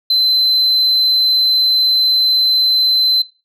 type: tone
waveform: sine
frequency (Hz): 4062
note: B7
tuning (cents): +48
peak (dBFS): -8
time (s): 0.1-3.22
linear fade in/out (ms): 5
effects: noise-tail reverb RT60 0.3 s tail -20 dB re dry + tanh soft clip ceiling -9 dBFS